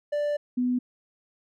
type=tone pair in turn; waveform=triangle / sine; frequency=587.3 / 248.5 Hz; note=D5 / B3; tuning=0 / +11 cents; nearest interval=octave + minor third; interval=1489 cents; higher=first; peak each=-22 dBFS; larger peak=neither; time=0.12-0.37 / 0.57-0.79 s; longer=first; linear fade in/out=10 ms; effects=none